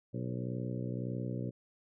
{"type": "harmonic tone with a mistuned harmonic", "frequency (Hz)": 61.74, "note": "B1", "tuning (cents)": 0, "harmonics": [2, 3, 4, 5, 6, 7, 8, 9], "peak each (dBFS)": [-37, -41, -43, -45, -47, -48, -49, -50], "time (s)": [0.13, 1.51], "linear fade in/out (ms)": 20, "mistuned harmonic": 8, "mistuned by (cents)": 30, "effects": []}